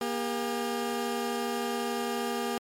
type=tone pair together; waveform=20% pulse; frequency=237.2 / 402.4 Hz; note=A#3 / G4; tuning=+30 / +45 cents; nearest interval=major sixth; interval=915 cents; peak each=-27 dBFS; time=0.01-2.58 s; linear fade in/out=2 ms; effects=MP3 64 kbps